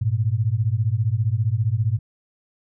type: beating tone pair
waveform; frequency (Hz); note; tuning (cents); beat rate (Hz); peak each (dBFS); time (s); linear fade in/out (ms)
sine; 102.9 / 117.9; G#2 / A#2; -16 / +20; 15; -21; 0.01-1.99; 10
effects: none